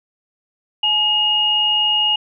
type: tone pair together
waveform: sine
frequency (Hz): 851 / 2862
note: G#5 / F7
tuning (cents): +42 / +42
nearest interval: octave + major sixth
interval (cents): 2100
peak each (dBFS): -24 / -14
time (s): 0.83-2.16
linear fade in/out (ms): 5
effects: none